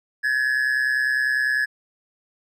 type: tone with amplitude modulation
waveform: triangle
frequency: 1697 Hz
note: G#6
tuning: 37 cents sharp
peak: -14 dBFS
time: 0.23-1.66 s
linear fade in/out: 20 ms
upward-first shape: sine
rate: 130 Hz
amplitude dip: 70%
effects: none